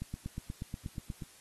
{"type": "click train", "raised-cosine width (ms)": 5, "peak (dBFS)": -25, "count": 11, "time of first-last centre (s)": [0.02, 1.222], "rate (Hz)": 8.32, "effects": ["white hiss -58 dBFS RMS until 1.4 s", "AAC 32 kbps"]}